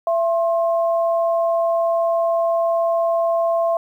sine tone pair together, 670.3 / 1064 Hz, E5 / C6, +29 / +29 cents, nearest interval minor sixth, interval 800 cents, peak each -16 / -26 dBFS, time 0.07-3.77 s, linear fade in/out 2 ms, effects 9-bit

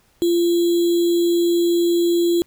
sine tone with sample-and-hold, 343.7 Hz, F4, 28 cents flat, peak -14 dBFS, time 0.22-2.42 s, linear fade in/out 0 ms, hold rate 3675 Hz, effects pink hiss -59 dBFS RMS until 2.46 s

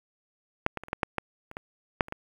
clicks, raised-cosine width 0.5 ms, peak -7 / -17 / -24 / -29 / -12 / -9 / -12 / -27 / -20 / -6 / -27 / -18 dBFS, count 12, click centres 0.664 / 0.773 / 0.836 / 0.884 / 0.931 / 1.032 / 1.183 / 1.514 / 1.569 / 2.008 / 2.084 / 2.124 s, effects 8-bit

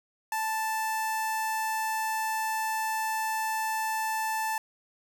sawtooth tone with notch filter, 880 Hz, A5, in tune, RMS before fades -30 dBFS, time 0.32-4.58 s, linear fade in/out 2 ms, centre 3800 Hz, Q 1.5, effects none

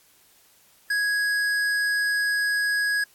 triangle tone with hard clipping, 1661.2 Hz, G#6, in tune, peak -23 dBFS, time 0.9-3.04 s, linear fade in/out 5 ms, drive 15 dB, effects white hiss -58 dBFS RMS until 3.14 s + AAC 64 kbps

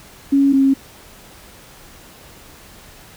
sine tone pair in turn, 277.2 / 270.9 Hz, C#4 / C#4, 0 / -40 cents, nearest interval unison, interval 40 cents, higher first, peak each -10 dBFS, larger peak neither, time 0.32-0.53 / 0.53-0.74 s, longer neither, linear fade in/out 10 ms, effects pink hiss -43 dBFS RMS until 3.16 s

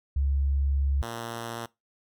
sine / 5% pulse tone pair in turn, 69.3 / 116.31 Hz, C#2 / A#2, 0 / -3 cents, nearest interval major sixth, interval 897 cents, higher second, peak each -22 dBFS, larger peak neither, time 0.16-1.02 / 1.02-1.66 s, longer first, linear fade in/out 5 ms, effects noise-tail reverb RT60 0.2 s tail -21 dB re dry + MP3 96 kbps

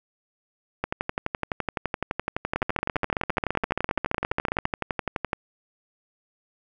two click trains, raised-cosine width 0.5 ms, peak -10 / -9 dBFS, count 54 / 32, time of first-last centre 0.84-5.332 / 2.56-4.655 s, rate 11.8 / 14.8 Hz, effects none

